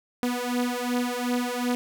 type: beating tone pair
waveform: sawtooth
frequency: 244.2 / 246.9 Hz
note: B3 / B3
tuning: -19 / 0 cents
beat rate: 2.7 Hz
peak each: -24 dBFS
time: 0.23-1.75 s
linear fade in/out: 0 ms
effects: none